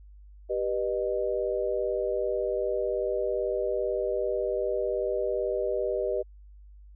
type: chord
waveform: sine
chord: G augmented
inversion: none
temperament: just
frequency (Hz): 392 / 490 / 612.5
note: G4 / B4 / D#5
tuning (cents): 0 / -14 / -27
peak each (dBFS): -30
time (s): 0.49-6.23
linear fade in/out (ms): 20
effects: added 50 Hz sine -47 dBFS peak until 6.95 s